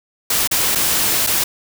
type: noise with dropouts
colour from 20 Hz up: white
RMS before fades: -17 dBFS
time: 0.3-1.44 s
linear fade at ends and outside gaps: 5 ms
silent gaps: 0.475-0.512 / 0.751-0.755 / 1.266-1.271 s
effects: none